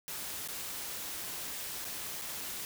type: noise with dropouts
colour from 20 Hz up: white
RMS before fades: -40 dBFS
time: 0.08-2.65 s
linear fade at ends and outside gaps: 0 ms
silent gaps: 0.476-0.486 / 1.845-1.851 / 2.214-2.219 s
effects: none